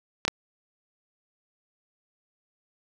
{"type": "clicks", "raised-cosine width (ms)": 0.2, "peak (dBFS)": -6, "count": 2, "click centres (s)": [0.251, 0.28], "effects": []}